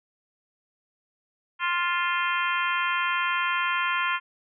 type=harmonic tone with a mistuned harmonic; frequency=350 Hz; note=F4; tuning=4 cents sharp; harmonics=3 / 4 / 5 / 6 / 7 / 8 / 9; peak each=-27 / -29 / -31 / -33 / -34 / -35 / -36 dBFS; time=1.59-4.2 s; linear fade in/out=50 ms; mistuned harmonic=8; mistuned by=-60 cents; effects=none